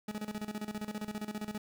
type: tone with tremolo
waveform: 40% pulse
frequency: 211.4 Hz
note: G#3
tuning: 31 cents sharp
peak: -34 dBFS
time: 0.08-1.58 s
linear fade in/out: 5 ms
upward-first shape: square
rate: 15 Hz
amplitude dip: 80%
effects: none